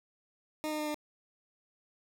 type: tone with pitch steps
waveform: 20% pulse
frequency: 307.6 / 305.1 / 302.7 / 300.2 Hz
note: D#4 / D#4 / D#4 / D4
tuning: -20 / -34 / -48 / +38 cents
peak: -28 dBFS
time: 0.64-0.944 s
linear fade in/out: 0 ms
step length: 76 ms
effects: none